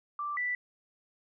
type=tone pair in turn; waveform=sine; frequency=1174 / 1974.4 Hz; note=D6 / B6; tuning=-1 / -1 cents; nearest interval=major sixth; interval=900 cents; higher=second; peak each=-32 / -29 dBFS; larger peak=second; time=0.19-0.37 / 0.37-0.55 s; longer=neither; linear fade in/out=2 ms; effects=none